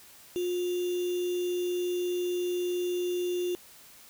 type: tone with sample-and-hold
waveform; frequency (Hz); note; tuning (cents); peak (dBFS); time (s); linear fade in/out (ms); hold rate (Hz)
sine; 356.7; F4; +37; -27; 0.36-3.55; 0; 3150
effects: white hiss -53 dBFS RMS until 4.09 s